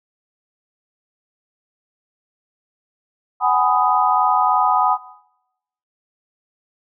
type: chord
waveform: sine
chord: G# minor seventh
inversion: third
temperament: just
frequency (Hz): 747.5 / 830.6 / 996.7 / 1245.9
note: F#5 / G#5 / B5 / D#6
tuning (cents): +17 / 0 / +16 / +2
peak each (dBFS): -19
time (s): 3.4-4.98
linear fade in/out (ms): 50
effects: noise-tail reverb RT60 0.9 s tail -21 dB re dry